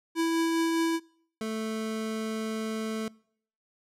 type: tone with tremolo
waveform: square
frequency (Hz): 329.6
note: E4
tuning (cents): 0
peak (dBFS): -24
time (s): 0.15-1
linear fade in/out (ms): 50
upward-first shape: triangle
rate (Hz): 4.9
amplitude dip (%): 25
type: tone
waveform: 25% pulse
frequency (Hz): 220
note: A3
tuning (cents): 0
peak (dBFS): -27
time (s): 1.41-3.08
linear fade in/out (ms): 2
effects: noise-tail reverb RT60 0.6 s tail -24 dB re dry + low-pass 12000 Hz 12 dB/octave